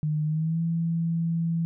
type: tone with pitch glide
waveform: sine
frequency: 152.5 to 166.3 Hz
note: D#3 to E3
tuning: -34 to +16 cents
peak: -23 dBFS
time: 0.03-1.65 s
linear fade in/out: 0 ms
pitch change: +150 cents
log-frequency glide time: 0.25-0.61 s
effects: none